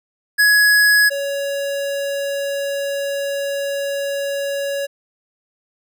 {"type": "tone pair in turn", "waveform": "square", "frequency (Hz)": [1678, 560], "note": ["G#6", "C#5"], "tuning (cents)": [17, 18], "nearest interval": "octave + perfect fifth", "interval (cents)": 1899, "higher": "first", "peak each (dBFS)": [-11, -21], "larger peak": "first", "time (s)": [[0.38, 1.1], [1.1, 4.87]], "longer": "second", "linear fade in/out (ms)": 20, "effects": []}